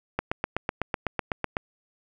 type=click train; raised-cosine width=0.5 ms; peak=-10 dBFS; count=12; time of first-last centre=0.19-1.568 s; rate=7.98 Hz; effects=none